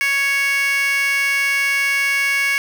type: tone with high-pass filter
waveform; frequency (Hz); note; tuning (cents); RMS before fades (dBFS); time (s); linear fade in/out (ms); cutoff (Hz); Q
15% pulse; 555; C#5; +2; -18; 0.01-2.58; 0; 2100; 3.7
effects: none